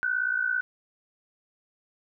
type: tone pair together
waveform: sine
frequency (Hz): 1467 / 1524.9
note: F#6 / G6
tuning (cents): -15 / -48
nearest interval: minor second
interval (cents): 67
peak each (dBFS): -27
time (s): 0.03-0.61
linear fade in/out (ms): 0
effects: none